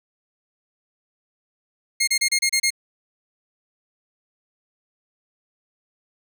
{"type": "tone bursts", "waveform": "15% pulse", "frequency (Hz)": 2137, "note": "C7", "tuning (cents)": 36, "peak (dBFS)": -11, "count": 7, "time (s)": [2, 2.705], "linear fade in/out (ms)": 10, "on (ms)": 75, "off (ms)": 30, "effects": []}